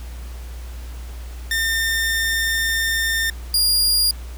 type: tone pair in turn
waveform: sawtooth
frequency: 1809 / 4829 Hz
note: A6 / D8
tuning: +48 / +47 cents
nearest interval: octave + perfect fourth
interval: 1699 cents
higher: second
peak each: -15 / -12 dBFS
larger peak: second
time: 1.51-3.3 / 3.54-4.11 s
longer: first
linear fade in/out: 2 ms
effects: added 60 Hz sine -30 dBFS peak until 4.37 s + pink hiss -44 dBFS RMS until 4.37 s